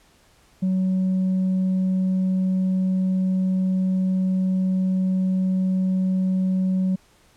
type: tone with tanh clipping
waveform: sine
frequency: 187 Hz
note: F#3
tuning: 19 cents sharp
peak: -19 dBFS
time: 0.62-6.96 s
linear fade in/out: 10 ms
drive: 1 dB
effects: pink hiss -57 dBFS RMS until 7.36 s + low-pass 11000 Hz 12 dB/octave